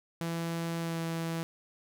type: tone with pitch glide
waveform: sawtooth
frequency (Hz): 167 to 165.08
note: E3 to E3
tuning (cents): +23 to +3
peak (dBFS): -28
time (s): 0.21-1.43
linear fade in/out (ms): 0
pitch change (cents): -20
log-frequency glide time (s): 0.79-0.99
effects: none